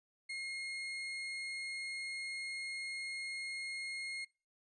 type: tone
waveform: 35% pulse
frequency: 2146 Hz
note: C7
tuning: 43 cents sharp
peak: -38 dBFS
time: 0.29-4.25 s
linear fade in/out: 10 ms
effects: noise-tail reverb RT60 0.3 s tail -22 dB re dry + resampled to 22050 Hz